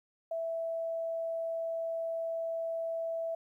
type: tone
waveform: sine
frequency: 659.3 Hz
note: E5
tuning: in tune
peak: -32 dBFS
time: 0.31-3.35 s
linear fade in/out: 5 ms
effects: 12-bit